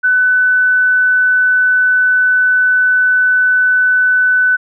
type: tone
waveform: sine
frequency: 1500 Hz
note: F#6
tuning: 23 cents sharp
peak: -8 dBFS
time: 0.03-4.57 s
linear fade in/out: 20 ms
effects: none